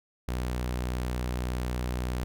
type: tone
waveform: sawtooth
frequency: 61.74 Hz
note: B1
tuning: in tune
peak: -25 dBFS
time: 0.28-2.24 s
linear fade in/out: 0 ms
effects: none